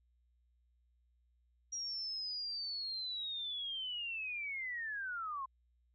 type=linear sweep; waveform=sine; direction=down; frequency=5700 to 1035 Hz; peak=-38 dBFS; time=1.72-5.46 s; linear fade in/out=10 ms; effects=added 60 Hz sine -70 dBFS peak until 5.94 s